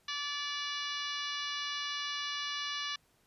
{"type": "harmonic tone with a mistuned harmonic", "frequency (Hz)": 579, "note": "D5", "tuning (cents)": -25, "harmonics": [2, 3, 4, 5, 6, 7, 8, 9, 10], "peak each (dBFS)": [-42, -42, -45, -41, -42, -43, -49, -48, -50], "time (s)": [0.08, 2.96], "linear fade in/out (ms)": 5, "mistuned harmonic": 10, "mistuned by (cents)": 21, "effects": ["pink hiss -70 dBFS RMS until 3.26 s", "resampled to 32000 Hz"]}